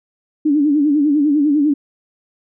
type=tone with vibrato; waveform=sine; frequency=293.7 Hz; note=D4; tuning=in tune; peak=-11 dBFS; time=0.45-1.74 s; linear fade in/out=10 ms; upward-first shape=sine; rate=10 Hz; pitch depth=91 cents each way; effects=none